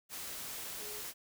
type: tone in noise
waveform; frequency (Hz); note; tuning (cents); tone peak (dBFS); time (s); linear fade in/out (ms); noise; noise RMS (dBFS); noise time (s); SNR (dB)
sine; 420; G#4; +19; -49; 0.78-1.03; 50; white; -43; 0.09-1.14; -9
effects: none